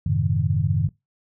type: tone cluster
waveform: sine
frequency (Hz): 91.6 / 106.9 / 136.2 / 156.3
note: F#2 / A2 / C#3 / D#3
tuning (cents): -17 / -49 / -30 / +8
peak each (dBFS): -24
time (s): 0.06-0.89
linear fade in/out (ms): 5
effects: noise-tail reverb RT60 0.2 s tail -22 dB re dry